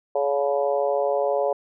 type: harmonic tone with a mistuned harmonic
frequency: 141 Hz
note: C#3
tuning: 30 cents sharp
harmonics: 3 / 4 / 5 / 6 / 7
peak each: -26 / -22 / -27 / -32 / -35 dBFS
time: 0.15-1.53 s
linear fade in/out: 5 ms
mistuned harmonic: 6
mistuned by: +25 cents
effects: none